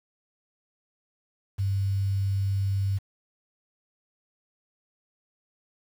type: tone with quantisation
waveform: sine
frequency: 98 Hz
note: G2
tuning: in tune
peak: -23 dBFS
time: 1.58-2.99 s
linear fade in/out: 20 ms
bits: 8
effects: none